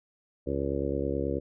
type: harmonic tone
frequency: 69.3 Hz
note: C#2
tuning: in tune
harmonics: 1 / 2 / 3 / 4 / 5 / 6 / 7 / 8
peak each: -35 / -37 / -40 / -34 / -34 / -36 / -34 / -37 dBFS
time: 0.46-1.4 s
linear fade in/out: 20 ms
effects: none